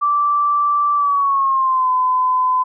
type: tone with pitch glide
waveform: sine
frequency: 1167 to 1015.9 Hz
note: D6 to B5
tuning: -11 to +49 cents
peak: -13 dBFS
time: 0.01-2.64 s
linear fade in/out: 20 ms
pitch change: -240 cents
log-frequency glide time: 0.95-1.9 s
effects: none